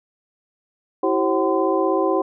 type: tone cluster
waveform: sine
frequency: 328.3 / 384.5 / 537 / 755 / 1024 Hz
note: E4 / G4 / C5 / F#5 / C6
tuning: -7 / -33 / +45 / +35 / -38 cents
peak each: -22 / -21 / -23 / -26 / -25 dBFS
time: 1.03-2.22 s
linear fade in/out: 5 ms
effects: none